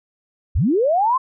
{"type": "linear sweep", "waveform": "sine", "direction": "up", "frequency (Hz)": [43.65, 1070], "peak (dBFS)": -14, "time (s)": [0.55, 1.18], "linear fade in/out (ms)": 10, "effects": []}